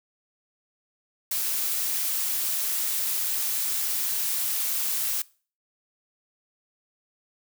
blue noise, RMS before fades -27 dBFS, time 1.31-5.22 s, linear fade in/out 5 ms, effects noise-tail reverb RT60 0.4 s tail -22 dB re dry

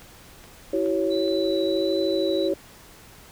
click train, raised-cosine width 0.3 ms, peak -31 dBFS, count 4, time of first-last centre 0.02-1.281 s, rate 2.38 Hz
sine chord, C# diminished, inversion first, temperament equal with one note detuned, 329.6 / 382.6 / 554.4 Hz, E4 / G4 / C#5, 0 / -42 / 0 cents, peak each -25 dBFS, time 0.73-2.54 s, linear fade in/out 5 ms
sine tone with vibrato, 3951 Hz, B7, in tune, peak -33 dBFS, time 1.1-2.49 s, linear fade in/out 20 ms, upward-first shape triangle, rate 1.4 Hz, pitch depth 15 cents each way
effects pink hiss -48 dBFS RMS until 3.31 s

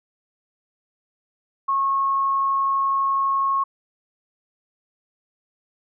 sine tone, 1092 Hz, C#6, 26 cents flat, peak -18 dBFS, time 1.68-3.64 s, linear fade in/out 10 ms, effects none

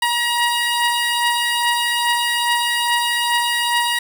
15% pulse beating tone pair, 952 / 954.4 Hz, A#5 / A#5, +36 / +41 cents, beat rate 2.4 Hz, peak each -11 / -17 dBFS, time 0.02-3.99 s, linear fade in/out 5 ms, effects 7-bit

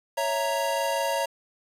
square chord, A# diminished, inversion first, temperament equal, 554.4 / 659.3 / 932.3 Hz, C#5 / E5 / A#5, 0 / 0 / 0 cents, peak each -29 / -31 / -29 dBFS, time 0.17-1.26 s, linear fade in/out 10 ms, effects resampled to 32000 Hz + 8-bit

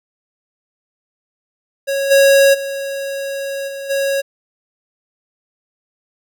square tone with level steps, 551 Hz, C#5, 11 cents flat, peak -17 / -8 / -22 / -26 / -16 dBFS, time 1.87-4.22 s, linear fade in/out 20 ms, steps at 2.1 / 2.53 / 3.67 / 3.89 s, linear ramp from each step 20 ms, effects none

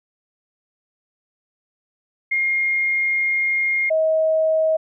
sine tone pair in turn, 2131 / 635.4 Hz, C7 / D#5, +31 / +36 cents, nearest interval octave + major sixth, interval 2095 cents, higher first, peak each -17 / -15 dBFS, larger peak second, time 2.31-3.9 / 3.9-4.77 s, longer first, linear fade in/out 10 ms, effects none

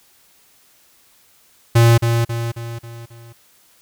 square tone with echo, 116.54 Hz, A#2, in tune, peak -9 dBFS, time 1.75-1.98 s, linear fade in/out 10 ms, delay 270 ms, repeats 5, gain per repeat -6 dB, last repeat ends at 3.33 s, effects white hiss -54 dBFS RMS until 3.81 s

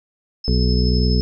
sine tone with tremolo, 5210 Hz, E8, 21 cents flat, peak -24 dBFS, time 0.44-1.21 s, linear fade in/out 5 ms, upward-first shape sine, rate 12 Hz, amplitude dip 40%
harmonic tone, 61.4 Hz, B1, 9 cents flat, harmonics 1 / 2 / 3 / 4 / 6 / 7, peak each -16 / -22 / -22 / -25 / -31 / -27 dBFS, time 0.48-1.21 s, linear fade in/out 0 ms
effects none

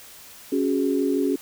sine chord, C# suspended fourth, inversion none, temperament just, 277.2 / 369.6 / 415.8 Hz, C#4 / F#4 / G#4, 0 / -2 / +2 cents, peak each -22 / -25 / -26 dBFS, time 0.52-1.36 s, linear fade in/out 5 ms, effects white hiss -45 dBFS RMS until 1.41 s

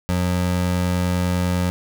square tone pair together, 90 / 180 Hz, F#2 / F#3, -47 / -47 cents, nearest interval octave, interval 1200 cents, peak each -22 dBFS, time 0.09-1.7 s, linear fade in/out 0 ms, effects none

